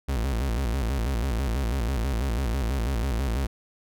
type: tone with vibrato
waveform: 40% pulse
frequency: 61.74 Hz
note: B1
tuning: in tune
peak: -23 dBFS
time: 0.08-3.47 s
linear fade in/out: 10 ms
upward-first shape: square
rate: 6.1 Hz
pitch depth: 170 cents each way
effects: none